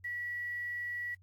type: tone with quantisation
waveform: sine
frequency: 1938 Hz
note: B6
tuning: 33 cents flat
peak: -35 dBFS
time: 0.04-1.15 s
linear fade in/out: 10 ms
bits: 10
effects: added 92 Hz sine -58 dBFS peak until 1.22 s + AAC 64 kbps